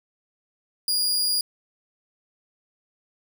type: tone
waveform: sawtooth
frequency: 4854 Hz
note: D#8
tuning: 44 cents flat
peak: -18 dBFS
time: 0.88-1.41 s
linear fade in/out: 2 ms
effects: none